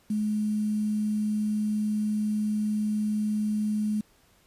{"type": "tone with quantisation", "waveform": "sine", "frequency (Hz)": 212.1, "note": "G#3", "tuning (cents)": 37, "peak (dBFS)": -24, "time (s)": [0.1, 4.01], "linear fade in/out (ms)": 5, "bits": 8, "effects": ["pink hiss -62 dBFS RMS until 4.46 s", "resampled to 32000 Hz"]}